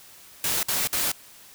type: noise bursts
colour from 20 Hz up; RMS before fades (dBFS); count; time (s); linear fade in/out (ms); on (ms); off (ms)
white; -25; 3; 0.44-1.118; 2; 190; 54
effects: white hiss -49 dBFS RMS until 1.54 s